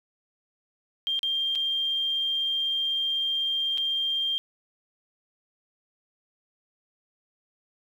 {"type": "tone with dropouts", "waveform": "sine", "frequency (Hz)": 3188, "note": "G7", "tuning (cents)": 28, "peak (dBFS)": -24, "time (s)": [1.07, 4.38], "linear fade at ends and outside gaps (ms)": 0, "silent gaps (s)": [[1.192, 1.231], [1.552, 1.556], [3.775, 3.781]], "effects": ["9-bit"]}